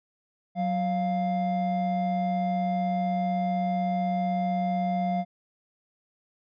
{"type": "tone pair together", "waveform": "triangle", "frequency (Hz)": [185.14, 699], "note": ["F#3", "F5"], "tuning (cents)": [1, 1], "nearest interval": "octave + major seventh", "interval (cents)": 2300, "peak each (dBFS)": -25, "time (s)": [0.55, 5.25], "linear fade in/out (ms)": 50, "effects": ["resampled to 11025 Hz"]}